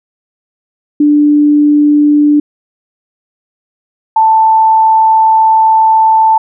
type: tone pair in turn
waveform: sine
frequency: 294.9 / 883.7 Hz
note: D4 / A5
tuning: +7 / +7 cents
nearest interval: octave + perfect fifth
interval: 1900 cents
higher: second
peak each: -4 dBFS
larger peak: neither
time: 1-2.4 / 4.16-6.38 s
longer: second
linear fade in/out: 5 ms
effects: none